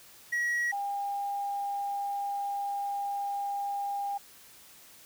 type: tone pair in turn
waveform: triangle / sine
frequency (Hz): 1913 / 804.3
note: A#6 / G5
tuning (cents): +44 / +44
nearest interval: octave + minor third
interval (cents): 1500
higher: first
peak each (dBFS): -25 / -30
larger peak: first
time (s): 0.32-0.72 / 0.72-4.18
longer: second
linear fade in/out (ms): 10
effects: white hiss -54 dBFS RMS until 5.05 s

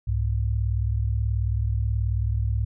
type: tone pair together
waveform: sine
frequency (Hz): 65.4 / 103.95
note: C2 / G#2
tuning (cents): 0 / +2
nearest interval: minor sixth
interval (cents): 802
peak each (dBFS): -24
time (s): 0.07-2.65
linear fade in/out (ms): 10
effects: none

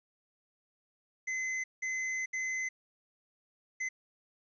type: tone bursts at uneven times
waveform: square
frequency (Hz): 2045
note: C7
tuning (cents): -40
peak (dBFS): -33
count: 4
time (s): 1.27-1.64 / 1.82-2.26 / 2.33-2.69 / 3.8-3.89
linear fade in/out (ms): 10
effects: resampled to 16000 Hz + 11-bit

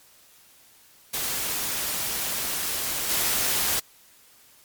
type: noise with level steps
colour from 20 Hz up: white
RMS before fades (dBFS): -28 / -24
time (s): 1.13-3.8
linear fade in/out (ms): 10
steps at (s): 3.09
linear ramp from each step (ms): 5
effects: white hiss -55 dBFS RMS until 4.64 s + MP3 96 kbps

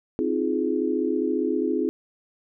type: chord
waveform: sine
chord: F minor seventh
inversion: second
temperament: just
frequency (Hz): 261.9 / 314.3 / 349.2 / 419.1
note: C4 / Eb4 / F4 / Ab4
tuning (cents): +2 / +18 / 0 / +16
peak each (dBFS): -27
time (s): 0.19-1.89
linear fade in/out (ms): 0
effects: none

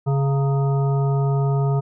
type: harmonic tone with a mistuned harmonic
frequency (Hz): 138.59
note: C#3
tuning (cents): 0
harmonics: 1 / 3 / 5 / 7 / 9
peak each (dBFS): -17 / -27 / -31 / -34 / -36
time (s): 0.06-1.81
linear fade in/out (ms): 20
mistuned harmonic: 7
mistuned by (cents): -79
effects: none

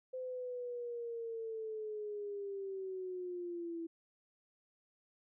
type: linear sweep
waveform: sine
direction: down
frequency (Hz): 515 to 329.6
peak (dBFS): -39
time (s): 0.13-3.87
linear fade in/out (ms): 10
effects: none

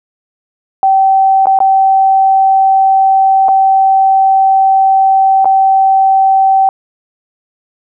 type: tone with dropouts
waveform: sine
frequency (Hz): 772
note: G5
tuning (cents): -27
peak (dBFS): -5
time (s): 0.83-6.69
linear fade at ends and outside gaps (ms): 1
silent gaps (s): 1.457-1.469 / 1.589-1.603 / 3.484-3.488 / 5.446-5.455
effects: none

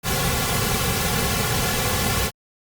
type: noise with comb filter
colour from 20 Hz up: pink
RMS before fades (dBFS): -22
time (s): 0.03-2.31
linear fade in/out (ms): 50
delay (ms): 3.2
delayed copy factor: -0.9
effects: Opus 48 kbps

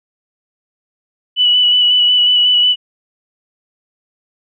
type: tone with vibrato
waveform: sine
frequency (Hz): 2960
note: F#7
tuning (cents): 0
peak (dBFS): -8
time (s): 1.36-2.76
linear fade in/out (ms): 50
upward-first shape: square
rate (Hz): 5.5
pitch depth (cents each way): 15
effects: none

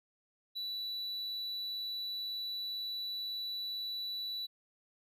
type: tone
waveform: triangle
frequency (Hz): 3951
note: B7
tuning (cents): 0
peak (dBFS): -35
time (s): 0.55-4.47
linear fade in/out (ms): 20
effects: none

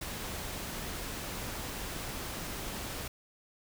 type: noise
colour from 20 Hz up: pink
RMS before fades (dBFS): -39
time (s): 0.01-3.08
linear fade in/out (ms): 5
effects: none

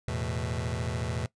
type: chord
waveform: sawtooth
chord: E suspended fourth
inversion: none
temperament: just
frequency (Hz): 82.41 / 109.88 / 123.61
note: E2 / A2 / B2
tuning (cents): 0 / -2 / +2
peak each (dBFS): -30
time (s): 0.08-1.26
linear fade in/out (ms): 0
effects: noise-tail reverb RT60 0.1 s tail -19 dB re dry + resampled to 22050 Hz

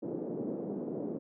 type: band-pass noise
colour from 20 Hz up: white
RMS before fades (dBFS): -37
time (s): 0.02-1.19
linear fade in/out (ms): 20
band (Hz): 180 to 440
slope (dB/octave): 24
effects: none

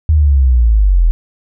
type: linear sweep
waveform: sine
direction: down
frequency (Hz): 79.2 to 39.3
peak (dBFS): -6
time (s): 0.09-1.11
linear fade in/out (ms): 0
effects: none

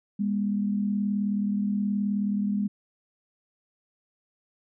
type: tone pair together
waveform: sine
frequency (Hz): 203 / 241.9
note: G#3 / B3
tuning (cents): -39 / -36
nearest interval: minor third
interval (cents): 303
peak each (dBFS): -24 / -32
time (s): 0.19-2.68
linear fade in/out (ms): 10
effects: none

